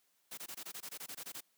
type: noise bursts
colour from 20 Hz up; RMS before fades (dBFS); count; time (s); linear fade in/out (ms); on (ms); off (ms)
white; -45; 13; 0.31-1.408; 10; 66; 20
effects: white hiss -75 dBFS RMS until 1.57 s + high-pass 150 Hz 12 dB/octave